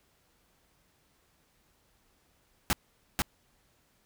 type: noise with echo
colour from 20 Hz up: pink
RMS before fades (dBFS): -26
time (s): 2.7-2.73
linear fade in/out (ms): 0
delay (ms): 490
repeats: 1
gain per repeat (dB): -2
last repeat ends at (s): 3.22
effects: pink hiss -69 dBFS RMS until 4.05 s